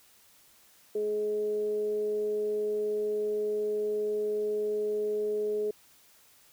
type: tone with frequency modulation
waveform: sine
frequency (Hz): 421.8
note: G#4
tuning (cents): +27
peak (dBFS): -27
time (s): 0.95-5.71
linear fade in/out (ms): 5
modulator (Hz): 210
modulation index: 0.25
effects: white hiss -60 dBFS RMS until 6.52 s